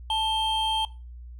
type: tone pair together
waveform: triangle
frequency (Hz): 879 / 3176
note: A5 / G7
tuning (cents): -2 / +22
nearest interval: octave + minor seventh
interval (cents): 2224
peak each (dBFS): -24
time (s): 0.1-0.85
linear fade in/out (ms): 2
effects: noise-tail reverb RT60 0.3 s tail -19 dB re dry + added 60 Hz sine -39 dBFS peak until 1.39 s